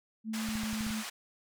sine tone with pitch glide, 220.4 to 217.7 Hz, A3 to A3, +3 to -18 cents, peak -33 dBFS, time 0.24-1.04 s, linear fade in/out 50 ms, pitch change -21 cents, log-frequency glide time 0.43-0.59 s
pink band-pass noise, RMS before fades -41 dBFS, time 0.33-1.1 s, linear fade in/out 10 ms, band 1000 to 11000 Hz, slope 12 dB/octave
clicks, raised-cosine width 5 ms, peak -30 dBFS, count 7, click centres 0.488 / 0.555 / 0.635 / 0.731 / 0.808 / 0.866 / 0.906 s
effects none

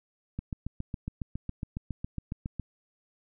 click train, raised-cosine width 5 ms, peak -21 dBFS, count 17, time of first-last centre 0.39-2.597 s, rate 7.25 Hz, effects none

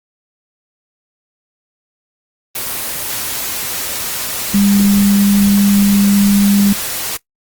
sine tone in noise, 201.1 Hz, G3, 44 cents sharp, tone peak -8 dBFS, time 4.54-6.73 s, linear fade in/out 5 ms, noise white, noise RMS -21 dBFS, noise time 2.55-7.17 s, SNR +10 dB, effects noise-tail reverb RT60 0.1 s tail -20 dB re dry + Opus 24 kbps

